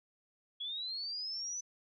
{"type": "linear sweep", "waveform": "sine", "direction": "up", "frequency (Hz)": [3322, 6050], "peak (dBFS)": -37, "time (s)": [0.6, 1.61], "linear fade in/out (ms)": 10, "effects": []}